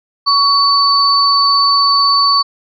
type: tone pair together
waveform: sine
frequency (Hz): 1121 / 4511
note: C#6 / C#8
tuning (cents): +19 / +29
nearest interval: 2 octaves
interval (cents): 2410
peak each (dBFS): -11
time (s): 0.26-2.43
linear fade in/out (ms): 20
effects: none

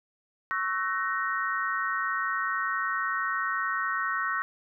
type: chord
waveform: sine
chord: F# dominant seventh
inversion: second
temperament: equal with one note detuned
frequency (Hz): 1108.7 / 1318.5 / 1509.3 / 1864.7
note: C#6 / E6 / F#6 / A#6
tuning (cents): 0 / 0 / +34 / 0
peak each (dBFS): -32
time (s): 0.51-4.42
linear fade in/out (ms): 0
effects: none

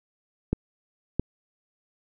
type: clicks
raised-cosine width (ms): 3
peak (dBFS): -10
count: 2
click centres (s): 0.53 / 1.196
effects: none

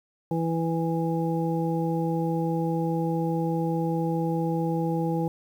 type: harmonic tone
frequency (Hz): 164.81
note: E3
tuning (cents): 0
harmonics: 1 / 2 / 3 / 5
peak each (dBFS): -26 / -29 / -31 / -33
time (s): 0.31-5.28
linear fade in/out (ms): 2
effects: 9-bit

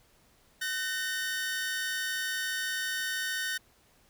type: tone pair together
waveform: sawtooth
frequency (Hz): 1511 / 1831.7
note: F#6 / A#6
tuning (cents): +36 / -31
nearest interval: minor third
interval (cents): 333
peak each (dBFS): -30 / -30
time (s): 0.61-3.58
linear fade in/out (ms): 10
effects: pink hiss -64 dBFS RMS until 4.09 s

